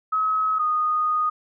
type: tone pair in turn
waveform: sine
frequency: 1279 / 1237.6 Hz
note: D#6 / D#6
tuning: +47 / -10 cents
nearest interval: minor second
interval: 57 cents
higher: first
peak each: -19 dBFS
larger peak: neither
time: 0.12-0.59 / 0.59-1.3 s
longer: second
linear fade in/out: 10 ms
effects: none